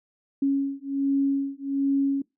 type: beating tone pair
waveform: sine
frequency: 275.5 / 276.8 Hz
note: C#4 / C#4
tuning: -11 / -2 cents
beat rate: 1.3 Hz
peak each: -25 dBFS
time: 0.42-2.22 s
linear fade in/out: 5 ms
effects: noise-tail reverb RT60 0.2 s tail -23 dB re dry